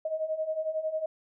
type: beating tone pair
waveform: sine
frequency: 622 / 633 Hz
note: D#5 / D#5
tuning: -1 / +30 cents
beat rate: 11 Hz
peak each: -34 / -30 dBFS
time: 0.05-1.06 s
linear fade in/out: 5 ms
effects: none